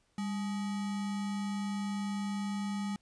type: tone with sample-and-hold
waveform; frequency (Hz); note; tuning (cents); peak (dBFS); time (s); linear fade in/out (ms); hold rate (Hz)
sine; 200.5; G3; +39; -32; 0.18-2.96; 2; 1050
effects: pink hiss -73 dBFS RMS until 3.01 s + resampled to 22050 Hz